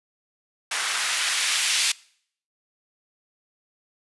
blue noise with band-pass filter sweep, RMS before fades -24 dBFS, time 0.71-1.92 s, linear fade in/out 5 ms, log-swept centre 1300 to 2900 Hz, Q 1, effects noise-tail reverb RT60 0.6 s tail -23 dB re dry + resampled to 24000 Hz

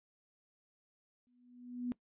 sine tone with exponential growth, 245.6 Hz, B3, 9 cents flat, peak -32 dBFS, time 1.27-1.92 s, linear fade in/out 0 ms, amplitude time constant 140 ms, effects noise-tail reverb RT60 0.1 s tail -19 dB re dry + resampled to 8000 Hz

